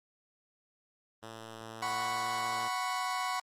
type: tone with pitch glide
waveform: 5% pulse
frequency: 112.1 to 115.12 Hz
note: A2 to A#2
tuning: +33 to -21 cents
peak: -32 dBFS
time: 1.22-2.69 s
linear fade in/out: 20 ms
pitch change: +46 cents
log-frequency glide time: 1.88-2.06 s
type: chord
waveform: 35% pulse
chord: F# suspended fourth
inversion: none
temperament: equal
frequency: 740 / 987.8 / 1108.7 Hz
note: F#5 / B5 / C#6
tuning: 0 / 0 / 0 cents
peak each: -35 / -35 / -34 dBFS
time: 1.82-3.4 s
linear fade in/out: 5 ms
effects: low-pass 11000 Hz 12 dB/octave + Opus 32 kbps